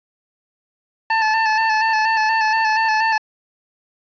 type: tone with vibrato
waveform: 25% pulse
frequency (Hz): 880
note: A5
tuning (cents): 0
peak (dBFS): -11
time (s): 1.1-3.18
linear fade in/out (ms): 5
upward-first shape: square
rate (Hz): 4.2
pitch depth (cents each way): 26
effects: resampled to 11025 Hz + 7-bit